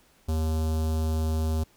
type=tone with notch filter; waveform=square; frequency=79.1 Hz; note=D#2; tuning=29 cents sharp; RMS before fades=-26 dBFS; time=0.28-1.64 s; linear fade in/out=10 ms; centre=2000 Hz; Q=0.55; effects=pink hiss -61 dBFS RMS until 1.76 s